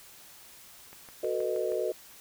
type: click train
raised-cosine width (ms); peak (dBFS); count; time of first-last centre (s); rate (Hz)
0.5; -33; 6; 0.93-1.72; 6.33
type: chord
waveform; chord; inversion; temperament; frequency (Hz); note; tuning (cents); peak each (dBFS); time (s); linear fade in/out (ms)
sine; B dominant seventh; second; just; 370.4 / 444.5 / 493.9 / 617.4; F#4 / A4 / B4 / D#5; +2 / +18 / 0 / -14; -33; 1.23-1.92; 5
effects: white hiss -52 dBFS RMS until 2.2 s